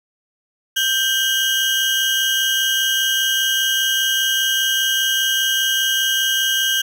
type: tone cluster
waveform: 35% pulse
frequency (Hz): 1570 / 2915 / 3205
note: G6 / F#7 / G7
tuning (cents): +2 / -26 / +38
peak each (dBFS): -19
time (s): 0.76-6.82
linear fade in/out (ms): 10
effects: none